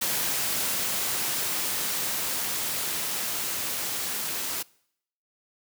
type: noise with level ramp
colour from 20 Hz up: white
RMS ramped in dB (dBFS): -27 to -31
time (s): 0.01-4.63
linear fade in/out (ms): 10
effects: noise-tail reverb RT60 0.7 s tail -24 dB re dry + high-pass 100 Hz 12 dB/octave